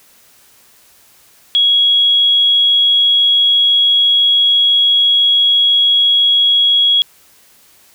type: tone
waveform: sine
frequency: 3322 Hz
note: G#7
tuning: in tune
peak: -8 dBFS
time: 1.55-7.02 s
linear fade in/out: 0 ms
effects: white hiss -48 dBFS RMS until 7.94 s